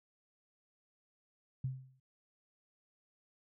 sine tone with exponential decay, 130.81 Hz, C3, in tune, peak -31 dBFS, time 1.64-2 s, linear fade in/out 5 ms, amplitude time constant 77 ms, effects none

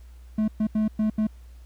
triangle tone bursts at uneven times, 215.7 Hz, A3, 34 cents flat, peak -18 dBFS, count 5, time 0.38-0.48 / 0.6-0.67 / 0.75-0.88 / 0.99-1.1 / 1.18-1.27 s, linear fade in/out 5 ms, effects added 60 Hz sine -43 dBFS peak until 1.65 s + pink hiss -62 dBFS RMS until 1.65 s

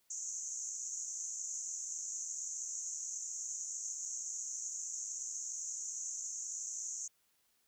pink band-pass noise, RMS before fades -42 dBFS, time 0.1-7.08 s, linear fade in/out 5 ms, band 6200 to 7200 Hz, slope 96 dB/octave, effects white hiss -75 dBFS RMS until 7.67 s

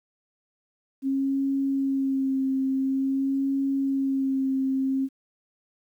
sine tone with vibrato, 269.7 Hz, C#4, 47 cents flat, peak -22 dBFS, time 1.02-5.09 s, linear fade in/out 50 ms, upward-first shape sine, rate 0.48 Hz, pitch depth 23 cents each way, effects 10-bit

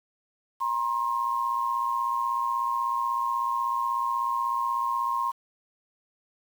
sine tone pair together, 949.7 / 1066 Hz, A#5 / C6, +32 / +32 cents, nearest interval major second, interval 200 cents, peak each -29 / -26 dBFS, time 0.6-5.32 s, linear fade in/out 20 ms, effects 8-bit

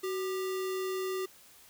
sine tone with sample-and-hold, 375.6 Hz, F#4, 26 cents sharp, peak -31 dBFS, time 0.03-1.26 s, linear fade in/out 10 ms, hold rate 1575 Hz, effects white hiss -57 dBFS RMS until 1.69 s

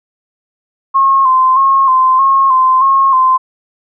sine tone with vibrato, 1060 Hz, C6, 22 cents sharp, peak -6 dBFS, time 0.94-3.38 s, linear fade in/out 20 ms, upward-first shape square, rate 1.6 Hz, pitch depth 38 cents each way, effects none

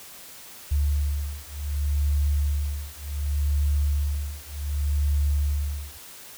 sine beating tone pair, 72 / 72.67 Hz, D2 / D2, -34 / -18 cents, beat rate 0.67 Hz, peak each -25 dBFS, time 0.71-5.98 s, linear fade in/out 10 ms, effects white hiss -44 dBFS RMS until 6.37 s

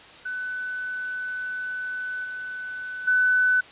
sine tone with level steps, 1500 Hz, F#6, 23 cents sharp, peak -28 / -31 / -17 dBFS, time 0.25-3.61 s, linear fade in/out 10 ms, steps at 2.24 / 3.07 s, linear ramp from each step 10 ms, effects white hiss -46 dBFS RMS until 3.71 s + resampled to 8000 Hz

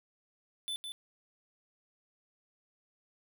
square tone with echo, 3507 Hz, A7, 6 cents flat, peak -35 dBFS, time 0.68-0.76 s, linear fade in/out 0 ms, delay 160 ms, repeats 1, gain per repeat -5 dB, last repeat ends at 0.92 s, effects none

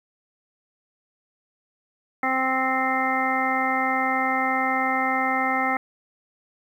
harmonic tone, 261.6 Hz, C4, in tune, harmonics 1 / 2 / 3 / 4 / 5 / 7 / 8, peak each -29 / -33 / -25 / -33 / -27 / -30 / -27 dBFS, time 2.23-5.77 s, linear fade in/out 2 ms, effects 9-bit

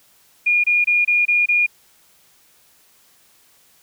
sine tone bursts, 2430 Hz, D#7, 42 cents flat, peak -13 dBFS, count 6, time 0.46-1.665 s, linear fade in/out 10 ms, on 180 ms, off 25 ms, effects white hiss -55 dBFS RMS until 3.82 s

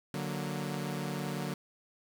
sawtooth chord, D augmented, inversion none, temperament equal, 146.83 / 185 / 233.1 Hz, D3 / F#3 / A#3, 0 / 0 / 0 cents, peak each -33 / -34 / -37 dBFS, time 0.14-1.54 s, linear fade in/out 2 ms, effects 9-bit

